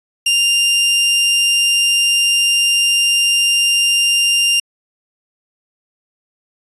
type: tone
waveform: sawtooth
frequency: 2794 Hz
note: F7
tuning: in tune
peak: -8 dBFS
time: 0.26-4.6 s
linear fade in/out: 5 ms
effects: resampled to 24000 Hz